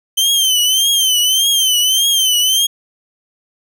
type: tone with vibrato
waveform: sawtooth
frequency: 3100 Hz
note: G7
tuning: 20 cents flat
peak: -8 dBFS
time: 0.17-2.67 s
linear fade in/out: 10 ms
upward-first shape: triangle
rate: 1.7 Hz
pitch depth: 110 cents each way
effects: none